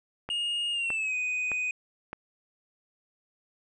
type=click train; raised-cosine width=0.5 ms; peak=-21 dBFS; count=4; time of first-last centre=0.29-2.13 s; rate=1.63 Hz
type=tone with pitch glide; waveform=triangle; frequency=2850 to 2495 Hz; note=F7 to D#7; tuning=+34 to +4 cents; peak=-26 dBFS; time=0.3-1.71 s; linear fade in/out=2 ms; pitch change=-230 cents; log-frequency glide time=0.72-1.15 s
effects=resampled to 22050 Hz